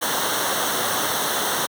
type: noise with comb filter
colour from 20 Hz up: pink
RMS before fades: -23 dBFS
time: 0.01-1.67 s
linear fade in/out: 20 ms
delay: 0.41 ms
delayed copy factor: -0.75
effects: high-pass 150 Hz 12 dB/octave